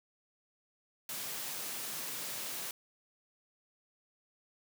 white high-pass noise, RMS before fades -40 dBFS, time 1.09-2.71 s, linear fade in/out 2 ms, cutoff 110 Hz, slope 96 dB/octave, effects none

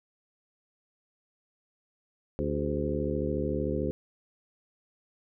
harmonic tone with a mistuned harmonic, 73.5 Hz, D2, 2 cents sharp, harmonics 1 / 2 / 3 / 4 / 5 / 6 / 7, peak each -35 / -35 / -35 / -35 / -35 / -35 / -35 dBFS, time 2.39-3.91 s, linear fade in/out 0 ms, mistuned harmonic 6, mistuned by -73 cents, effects none

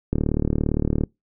click train, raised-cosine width 3 ms, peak -8 dBFS, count 35, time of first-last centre 0.13-1.037 s, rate 37.5 Hz, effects noise-tail reverb RT60 0.2 s tail -26 dB re dry

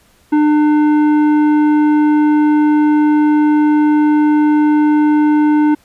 triangle tone with tanh clipping, 300 Hz, D4, 37 cents sharp, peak -10 dBFS, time 0.32-5.75 s, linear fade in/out 10 ms, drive 15 dB, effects pink hiss -52 dBFS RMS until 5.84 s + resampled to 32000 Hz

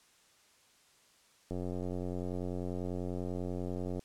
click train, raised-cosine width 2 ms, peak -25 dBFS, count 225, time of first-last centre 1.51-3.993 s, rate 90.2 Hz, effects white hiss -65 dBFS RMS until 4.04 s + low-pass 9000 Hz 12 dB/octave

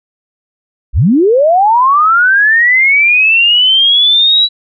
sine linear sweep, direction up, 36 to 3939 Hz, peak -5 dBFS, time 0.93-4.49 s, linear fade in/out 50 ms, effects none

